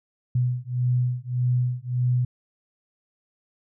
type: beating tone pair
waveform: sine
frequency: 123.47 / 125.17 Hz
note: B2 / B2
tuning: 0 / +24 cents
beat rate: 1.7 Hz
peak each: -24 dBFS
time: 0.35-2.25 s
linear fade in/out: 5 ms
effects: none